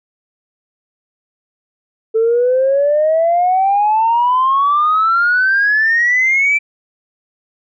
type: exponential sweep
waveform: sine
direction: up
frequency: 440 to 2349 Hz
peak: -9 dBFS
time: 2.14-6.59 s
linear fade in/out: 20 ms
effects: tanh soft clip ceiling -6 dBFS